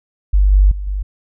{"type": "tone with level steps", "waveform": "sine", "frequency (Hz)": 48.94, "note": "G1", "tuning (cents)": -2, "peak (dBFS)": [-8, -6, -21, -17], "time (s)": [0.33, 1.03], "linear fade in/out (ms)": 10, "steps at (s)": [0.52, 0.71, 0.87], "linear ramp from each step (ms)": 5, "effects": []}